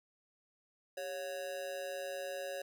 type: tone with amplitude modulation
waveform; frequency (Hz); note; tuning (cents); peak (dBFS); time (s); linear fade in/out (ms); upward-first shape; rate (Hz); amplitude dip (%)
square; 554.4; C#5; 0; -36; 0.97-2.62; 5; sine; 160; 80
effects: 13-bit